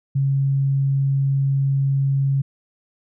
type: tone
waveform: sine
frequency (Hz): 137.2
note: C#3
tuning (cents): -17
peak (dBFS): -16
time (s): 0.15-2.42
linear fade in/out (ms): 10
effects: none